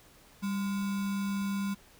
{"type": "tone with sample-and-hold", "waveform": "sine", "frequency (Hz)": 197.8, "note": "G3", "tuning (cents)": 16, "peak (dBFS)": -29, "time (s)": [0.42, 1.75], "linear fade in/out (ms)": 20, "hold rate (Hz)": 1225, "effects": ["pink hiss -58 dBFS RMS until 1.99 s"]}